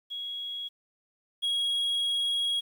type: tone pair in turn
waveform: sine / triangle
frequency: 3322 / 3306 Hz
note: G#7 / G#7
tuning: 0 / -9 cents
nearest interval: unison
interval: 9 cents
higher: first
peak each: -33 / -24 dBFS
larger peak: second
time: 0.1-0.69 / 1.42-2.61 s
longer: second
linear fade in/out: 20 ms
effects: 10-bit